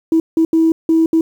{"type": "tone bursts at uneven times", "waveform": "sine", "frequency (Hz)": 324.7, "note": "E4", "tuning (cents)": -26, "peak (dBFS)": -8, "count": 5, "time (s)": [[0.12, 0.2], [0.37, 0.45], [0.53, 0.72], [0.89, 1.06], [1.13, 1.21]], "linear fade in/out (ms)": 2, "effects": ["tanh soft clip ceiling -4 dBFS", "7-bit"]}